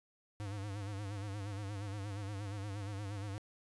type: tone with vibrato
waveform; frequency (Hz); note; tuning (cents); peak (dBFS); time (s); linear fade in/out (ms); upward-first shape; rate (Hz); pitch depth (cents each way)
square; 101.1; G#2; -46; -40; 0.4-3.38; 0; sine; 8.5; 83
effects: resampled to 24000 Hz